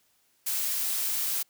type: noise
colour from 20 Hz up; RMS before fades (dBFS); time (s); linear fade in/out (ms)
blue; -29; 0.46-1.43; 10
effects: white hiss -68 dBFS RMS until 1.49 s